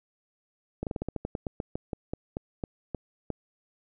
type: slowing click train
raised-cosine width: 2 ms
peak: -18 dBFS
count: 18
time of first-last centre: 0.83-3.303 s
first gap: 38 ms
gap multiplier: 1.15
effects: none